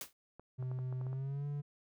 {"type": "noise with exponential decay", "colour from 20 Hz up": "white", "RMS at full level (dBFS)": -39, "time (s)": [0.01, 0.13], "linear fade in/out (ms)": 1, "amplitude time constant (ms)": 26}
{"type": "clicks", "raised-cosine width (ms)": 1, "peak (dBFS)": -37, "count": 8, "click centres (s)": [0.396, 0.626, 0.715, 0.789, 0.926, 1.013, 1.067, 1.13]}
{"type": "tone with pitch glide", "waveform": "triangle", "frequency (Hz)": [127.9, 144.39], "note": ["C3", "D3"], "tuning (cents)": [-39, -29], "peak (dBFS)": -34, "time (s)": [0.58, 1.62], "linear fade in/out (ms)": 20, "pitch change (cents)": 210, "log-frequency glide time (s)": [1.04, 1.46]}
{"effects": []}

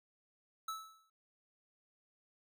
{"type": "tone with exponential decay", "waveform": "square", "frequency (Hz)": 1307, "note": "E6", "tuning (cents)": -15, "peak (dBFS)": -37, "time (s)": [0.68, 1.1], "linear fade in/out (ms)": 5, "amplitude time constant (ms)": 91, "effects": []}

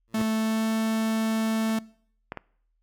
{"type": "tone with exponential growth", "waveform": "15% pulse", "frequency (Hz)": 113.1, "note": "A2", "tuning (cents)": 48, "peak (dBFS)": -23, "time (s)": [0.08, 0.22], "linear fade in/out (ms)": 0, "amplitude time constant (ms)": 29}
{"type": "tone with pitch glide", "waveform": "45% pulse", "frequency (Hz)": [220, 221.7], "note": ["A3", "A3"], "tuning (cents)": [0, 13], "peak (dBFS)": -24, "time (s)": [0.14, 1.79], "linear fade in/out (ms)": 5, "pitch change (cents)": 13, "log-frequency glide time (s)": [0.34, 0.66]}
{"type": "clicks", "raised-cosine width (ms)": 0.5, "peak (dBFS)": [-27, -17, -19], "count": 3, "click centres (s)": [1.695, 2.321, 2.373]}
{"effects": ["noise-tail reverb RT60 0.6 s tail -23 dB re dry", "added 40 Hz sine -68 dBFS peak until 2.82 s"]}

